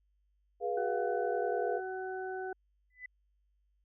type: chord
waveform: sine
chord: F diminished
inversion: first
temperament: equal with one note detuned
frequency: 415.3 / 484.6 / 698.5 Hz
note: Ab4 / Cb5 / F5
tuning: 0 / -33 / 0 cents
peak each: -35 dBFS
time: 0.6-1.81 s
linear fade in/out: 50 ms
type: harmonic tone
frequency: 375 Hz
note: F#4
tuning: 23 cents sharp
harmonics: 1 / 2 / 4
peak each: -38 / -41 / -44 dBFS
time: 0.77-2.53 s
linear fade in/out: 5 ms
type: tone with exponential growth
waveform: sine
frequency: 2000 Hz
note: B6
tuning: 21 cents sharp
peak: -38 dBFS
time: 2.9-3.06 s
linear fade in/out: 5 ms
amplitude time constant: 33 ms
effects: added 50 Hz sine -70 dBFS peak until 3.84 s